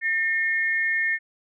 sine tone pair together, 1810 / 2152 Hz, A6 / C7, +48 / +48 cents, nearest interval minor third, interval 300 cents, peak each -22 / -26 dBFS, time 0.01-1.19 s, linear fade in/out 50 ms, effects none

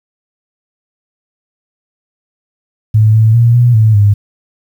sine tone with pitch steps, 108.5 / 110.5 / 117.5 / 121.2 / 109.6 / 102.4 Hz, A2 / A2 / A#2 / B2 / A2 / G#2, -24 / +8 / +14 / -32 / -6 / -24 cents, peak -4 dBFS, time 2.94-4.14 s, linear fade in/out 10 ms, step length 200 ms, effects 7-bit

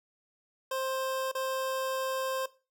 25% pulse tone with dropouts, 526 Hz, C5, 9 cents sharp, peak -27 dBFS, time 0.71-2.46 s, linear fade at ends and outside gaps 5 ms, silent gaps 1.316-1.35 s, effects noise-tail reverb RT60 0.3 s tail -17 dB re dry

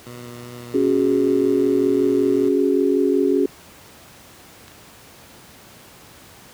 15% pulse tone with vibrato, 121 Hz, B2, 35 cents flat, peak -28 dBFS, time 0.06-2.49 s, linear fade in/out 5 ms, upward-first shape sine, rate 2.7 Hz, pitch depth 11 cents each way
sine chord, C# suspended fourth, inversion none, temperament equal, 277.2 / 370 / 415.3 Hz, C#4 / F#4 / G#4, 0 / 0 / 0 cents, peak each -19 / -19 / -20 dBFS, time 0.74-3.46 s, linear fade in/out 5 ms
clicks, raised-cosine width 0.2 ms, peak -25 / -30 dBFS, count 2, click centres 4.681 / 4.718 s
effects pink hiss -45 dBFS RMS until 6.53 s + high-pass 80 Hz 12 dB/octave

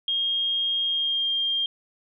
sine tone with pitch glide, 3240 to 3205 Hz, G#7 to G7, -43 to +38 cents, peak -22 dBFS, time 0.08-1.66 s, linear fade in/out 2 ms, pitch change -19 cents, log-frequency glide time 0.83-1.29 s, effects none

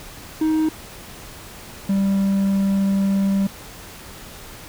triangle tone pair in turn, 314 / 195.98 Hz, D#4 / G3, +16 / 0 cents, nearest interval minor sixth, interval 816 cents, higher first, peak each -14 dBFS, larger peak neither, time 0.41-0.69 / 1.89-3.47 s, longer second, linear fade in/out 5 ms, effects pink hiss -39 dBFS RMS until 4.68 s

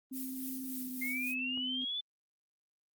sine tone with pitch glide, 261.6 to 255.6 Hz, C4 to C4, 0 to -40 cents, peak -39 dBFS, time 0.11-1.85 s, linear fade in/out 10 ms, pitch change -40 cents, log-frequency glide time 0.67-0.8 s
violet noise with tremolo, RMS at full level -41 dBFS, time 0.12-1.35 s, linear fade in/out 50 ms, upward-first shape sine, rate 3.5 Hz, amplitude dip 45%
sine linear sweep, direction up, 2093 to 3520 Hz, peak -34 dBFS, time 1.01-2.01 s, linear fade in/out 10 ms
click, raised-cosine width 1 ms, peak -39 dBFS, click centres 1.575 s
effects Opus 24 kbps

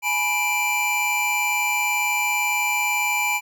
square tone cluster, 841 / 979 / 2353 Hz, G#5 / B5 / D7, +22 / -15 / +3 cents, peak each -28 / -29 / -22 dBFS, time 0.02-3.41 s, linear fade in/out 50 ms, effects none

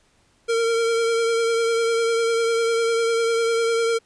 square tone with vibrato, 459.4 Hz, A#4, 25 cents flat, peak -19 dBFS, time 0.48-3.99 s, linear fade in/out 20 ms, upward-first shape triangle, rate 10 Hz, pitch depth 26 cents each way, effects pink hiss -61 dBFS RMS until 4.05 s + resampled to 22050 Hz

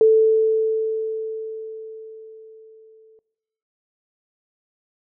sine tone with exponential decay, 440.8 Hz, A4, 3 cents sharp, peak -9 dBFS, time 0.01-3.19 s, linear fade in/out 1 ms, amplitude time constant 690 ms, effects noise-tail reverb RT60 0.9 s tail -21 dB re dry

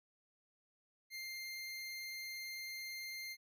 25% pulse tone, 2103 Hz, C7, 8 cents sharp, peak -40 dBFS, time 1.1-3.37 s, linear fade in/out 50 ms, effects none

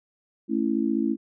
sine chord, A major, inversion none, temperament just, 220 / 275 / 330 Hz, A3 / C#4 / E4, 0 / -14 / +2 cents, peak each -26 dBFS, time 0.48-1.17 s, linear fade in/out 50 ms, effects none

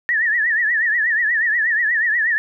sine tone with vibrato, 1819 Hz, A#6, 43 cents flat, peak -15 dBFS, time 0.09-2.38 s, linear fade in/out 0 ms, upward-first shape triangle, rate 8.3 Hz, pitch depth 150 cents each way, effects none

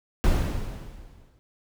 brown noise with exponential decay, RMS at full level -18 dBFS, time 0.24-1.39 s, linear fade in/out 0 ms, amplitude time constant 250 ms, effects none

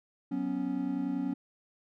triangle chord, F# suspended fourth, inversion none, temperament equal, 185 / 246.9 / 277.2 Hz, F#3 / B3 / C#4, 0 / 0 / 0 cents, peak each -35 / -33 / -30 dBFS, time 0.31-1.34 s, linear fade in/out 10 ms, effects none

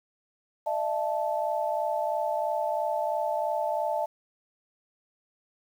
sine tone cluster, 606 / 669 / 875 Hz, D#5 / E5 / A5, -46 / +25 / -10 cents, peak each -30 dBFS, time 0.66-4.06 s, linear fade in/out 10 ms, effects 9-bit

